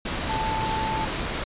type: tone in noise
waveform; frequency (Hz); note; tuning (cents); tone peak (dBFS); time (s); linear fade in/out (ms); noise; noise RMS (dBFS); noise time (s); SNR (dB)
sine; 880; A5; 0; -26; 0.29-1.05; 5; pink; -28; 0.05-1.44; -1
effects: resampled to 8000 Hz